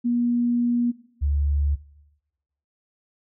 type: tone pair in turn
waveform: sine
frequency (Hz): 240 / 71.97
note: B3 / D2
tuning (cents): -49 / -34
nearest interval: octave + major sixth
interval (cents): 2085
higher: first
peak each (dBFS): -19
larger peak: neither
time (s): 0.04-0.92 / 1.21-1.76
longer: first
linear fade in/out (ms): 20
effects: noise-tail reverb RT60 1.0 s tail -19 dB re dry